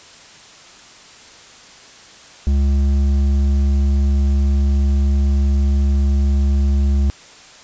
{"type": "tone with hard clipping", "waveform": "sine", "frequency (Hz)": 69.3, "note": "C#2", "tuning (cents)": 0, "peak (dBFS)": -14, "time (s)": [2.47, 7.1], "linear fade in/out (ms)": 0, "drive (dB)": 7, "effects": ["white hiss -42 dBFS RMS until 7.63 s", "resampled to 16000 Hz"]}